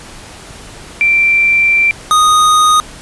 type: tone pair in turn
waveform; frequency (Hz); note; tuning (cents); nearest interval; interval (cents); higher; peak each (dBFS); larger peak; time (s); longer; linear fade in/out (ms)
sine / square; 2351 / 1241.4; D7 / D#6; +1 / -4; major seventh; 1105; first; -7; neither; 1.01-1.91 / 2.11-2.8; first; 0
effects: pink hiss -33 dBFS RMS until 3.01 s + resampled to 24000 Hz